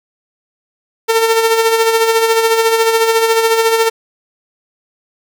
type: tone with tremolo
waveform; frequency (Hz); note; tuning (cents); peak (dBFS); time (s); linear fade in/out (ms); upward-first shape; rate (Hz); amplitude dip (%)
sawtooth; 452; A4; +47; -4; 1.08-3.9; 20; sine; 14; 50
effects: none